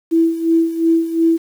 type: tone with tremolo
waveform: sine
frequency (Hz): 329.6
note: E4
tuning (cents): 0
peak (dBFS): -9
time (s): 0.11-1.38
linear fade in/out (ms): 20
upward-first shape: sine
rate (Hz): 2.8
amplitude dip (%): 75
effects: 7-bit